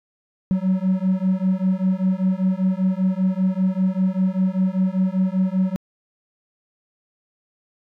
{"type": "beating tone pair", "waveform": "triangle", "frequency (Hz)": [185, 190.1], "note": ["F#3", "F#3"], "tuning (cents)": [0, 47], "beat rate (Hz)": 5.1, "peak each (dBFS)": -18, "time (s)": [0.51, 5.76], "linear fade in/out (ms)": 0, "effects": ["tanh soft clip ceiling -8 dBFS"]}